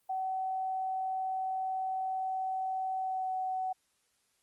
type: tone with pitch glide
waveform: sine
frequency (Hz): 757 to 750.5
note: F#5 to F#5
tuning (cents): +39 to +24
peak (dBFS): -31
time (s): 0.09-3.73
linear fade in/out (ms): 10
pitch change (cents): -15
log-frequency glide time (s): 2.99-3.33
effects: white hiss -74 dBFS RMS until 4.42 s + Opus 24 kbps